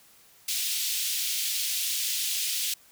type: high-pass noise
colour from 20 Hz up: pink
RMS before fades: -29 dBFS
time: 0.48-2.74 s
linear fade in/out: 5 ms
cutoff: 2900 Hz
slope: 24 dB/octave
effects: white hiss -57 dBFS RMS until 2.91 s

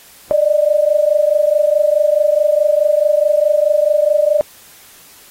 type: tone pair together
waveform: sine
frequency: 587.3 / 612 Hz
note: D5 / D#5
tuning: 0 / -29 cents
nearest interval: minor second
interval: 71 cents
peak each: -13 dBFS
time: 0.31-4.41 s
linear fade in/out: 0 ms
effects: white hiss -43 dBFS RMS until 5.3 s + AAC 48 kbps

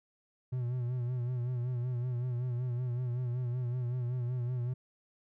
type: tone with vibrato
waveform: triangle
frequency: 123.47 Hz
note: B2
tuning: in tune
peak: -29 dBFS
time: 0.52-4.74 s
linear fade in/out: 10 ms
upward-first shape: sine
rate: 5.3 Hz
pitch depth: 59 cents each way
effects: none

